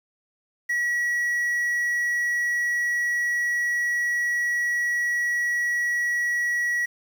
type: tone with quantisation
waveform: triangle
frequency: 1925 Hz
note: B6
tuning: 45 cents flat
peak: -20 dBFS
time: 0.69-6.86 s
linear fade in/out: 10 ms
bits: 8
effects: none